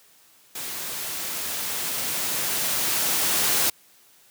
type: noise with level ramp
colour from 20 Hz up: white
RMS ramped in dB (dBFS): -33 to -21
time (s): 0.55-3.7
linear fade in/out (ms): 5
effects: white hiss -56 dBFS RMS until 4.3 s + high-pass 100 Hz 12 dB/octave